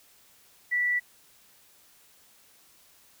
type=tone; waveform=sine; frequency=1960 Hz; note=B6; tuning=14 cents flat; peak=-23 dBFS; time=0.71-1 s; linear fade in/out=20 ms; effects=white hiss -59 dBFS RMS until 3.2 s